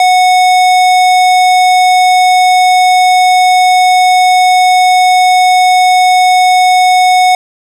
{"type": "tone with hard clipping", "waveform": "sine", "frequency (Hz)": 735, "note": "F#5", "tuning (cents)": -12, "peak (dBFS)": -6, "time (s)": [0, 7.35], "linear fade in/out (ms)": 2, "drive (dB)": 17, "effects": []}